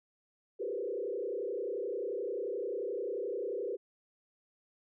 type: tone with frequency modulation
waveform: sine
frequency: 440 Hz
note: A4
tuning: in tune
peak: -33 dBFS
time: 0.59-3.77 s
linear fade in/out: 20 ms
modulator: 31.4 Hz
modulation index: 2.3
effects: none